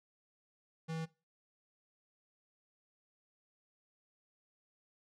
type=tone; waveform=square; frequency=161.7 Hz; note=E3; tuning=33 cents flat; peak=-38 dBFS; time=0.88-1.06 s; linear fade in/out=20 ms; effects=noise-tail reverb RT60 0.3 s tail -20 dB re dry + low-pass 7000 Hz 12 dB/octave

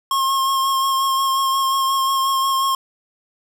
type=tone with vibrato; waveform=square; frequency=1076 Hz; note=C6; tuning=48 cents sharp; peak=-17 dBFS; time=0.11-2.75 s; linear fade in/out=2 ms; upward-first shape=sine; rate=5.6 Hz; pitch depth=19 cents each way; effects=none

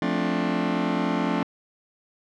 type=chord; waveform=sawtooth; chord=D minor seventh; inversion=first; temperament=just; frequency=176.2 / 220.2 / 264.3 / 293.7 Hz; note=F3 / A3 / C4 / D4; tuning=+16 / +2 / +18 / 0 cents; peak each=-24 dBFS; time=0.02-1.43 s; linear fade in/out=2 ms; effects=low-pass 3000 Hz 12 dB/octave

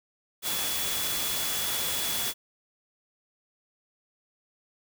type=tone in noise; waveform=sine; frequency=3400 Hz; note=G#7; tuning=40 cents sharp; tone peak=-35 dBFS; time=0.42-2.34 s; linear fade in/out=50 ms; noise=white; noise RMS=-30 dBFS; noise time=0.42-2.34 s; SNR=-8 dB; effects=none

